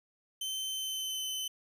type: tone with pitch glide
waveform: sawtooth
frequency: 3085 to 3046 Hz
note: G7 to F#7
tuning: -28 to +50 cents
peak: -31 dBFS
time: 0.41-1.48 s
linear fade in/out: 5 ms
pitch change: -22 cents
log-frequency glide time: 0.7-1.26 s
effects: none